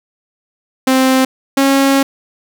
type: tone pair in turn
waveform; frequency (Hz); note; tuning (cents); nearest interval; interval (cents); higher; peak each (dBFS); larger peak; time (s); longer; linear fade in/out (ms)
sawtooth; 261.6 / 273.3; C4 / C#4; 0 / -24; minor second; 76; second; -5; neither; 0.87-1.25 / 1.57-2.03; second; 5
effects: none